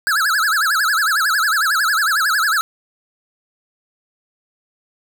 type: tone with vibrato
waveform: square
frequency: 1480 Hz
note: F#6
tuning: in tune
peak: -15 dBFS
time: 0.07-2.61 s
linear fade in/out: 0 ms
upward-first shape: sine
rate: 11 Hz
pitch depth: 260 cents each way
effects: none